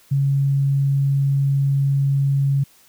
sine tone, 138.59 Hz, C#3, in tune, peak -15 dBFS, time 0.11-2.64 s, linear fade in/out 10 ms, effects white hiss -53 dBFS RMS until 2.88 s

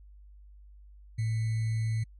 sine tone with sample-and-hold, 111.6 Hz, A2, 25 cents sharp, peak -26 dBFS, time 1.18-2.04 s, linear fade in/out 10 ms, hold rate 2100 Hz, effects added 50 Hz sine -49 dBFS peak until 2.19 s + MP3 48 kbps

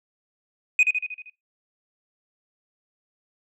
sine tone with echo, 2495 Hz, D#7, 4 cents sharp, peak -11 dBFS, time 0.79-0.83 s, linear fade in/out 2 ms, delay 78 ms, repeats 6, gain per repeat -5 dB, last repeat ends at 1.298 s, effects noise-tail reverb RT60 0.2 s tail -20 dB re dry + tanh soft clip ceiling -12 dBFS

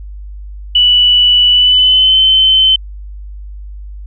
sine tone with pitch glide, 2960 to 3070 Hz, F#7 to G7, 0 to -37 cents, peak -5 dBFS, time 0.75-2.76 s, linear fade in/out 5 ms, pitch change +63 cents, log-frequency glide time 1.51-2.18 s, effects added 50 Hz sine -25 dBFS peak until 4.06 s

